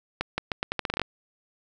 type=accelerating click train; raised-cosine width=0.3 ms; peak=-10 dBFS; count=12; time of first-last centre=0.21-1.017 s; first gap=170 ms; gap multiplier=0.81; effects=none